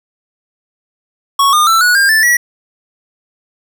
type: tone with pitch steps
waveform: square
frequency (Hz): 1108.7 / 1216 / 1333.8 / 1462.9 / 1604.6 / 1760 / 1930.4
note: C#6 / D#6 / E6 / F#6 / G6 / A6 / B6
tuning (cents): 0 / -40 / +20 / -20 / +40 / 0 / -40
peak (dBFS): -8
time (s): 1.39-2.37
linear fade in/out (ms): 5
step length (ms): 140
effects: none